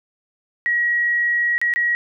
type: tone with dropouts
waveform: sine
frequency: 1907 Hz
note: A#6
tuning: 39 cents sharp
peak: -16 dBFS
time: 0.66-1.95 s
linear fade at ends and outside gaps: 0 ms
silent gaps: 1.58-1.615 / 1.738-1.76 s
effects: none